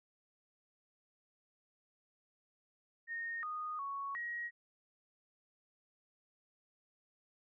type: tone with pitch steps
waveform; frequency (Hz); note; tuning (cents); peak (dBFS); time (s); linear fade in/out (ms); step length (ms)
sine; 1847 / 1235 / 1111 / 1895; A#6 / D#6 / C#6 / A#6; -16 / -13 / +4 / +28; -38; 3.07-4.51; 50; 360
effects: none